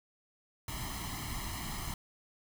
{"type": "noise with comb filter", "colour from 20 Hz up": "pink", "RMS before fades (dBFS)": -39, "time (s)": [0.68, 1.94], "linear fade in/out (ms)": 2, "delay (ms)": 0.98, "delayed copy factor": 0.85, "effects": []}